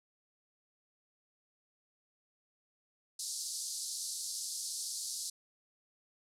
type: band-pass noise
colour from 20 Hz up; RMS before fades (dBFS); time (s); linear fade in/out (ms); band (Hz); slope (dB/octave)
pink; -40; 3.19-5.3; 5; 4300 to 11000; 48
effects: none